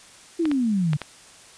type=exponential sweep; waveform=sine; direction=down; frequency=349.2 to 142.7 Hz; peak=-19 dBFS; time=0.39-0.97 s; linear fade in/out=10 ms
type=clicks; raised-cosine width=0.3 ms; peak=-14 dBFS; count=4; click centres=0.455 / 0.515 / 0.933 / 1.017 s
effects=white hiss -48 dBFS RMS until 1.57 s + resampled to 22050 Hz